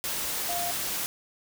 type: tone in noise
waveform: sine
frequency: 698.5 Hz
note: F5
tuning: in tune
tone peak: -31 dBFS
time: 0.49-0.71 s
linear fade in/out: 0 ms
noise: white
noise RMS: -31 dBFS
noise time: 0.04-1.06 s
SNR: -3 dB
effects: none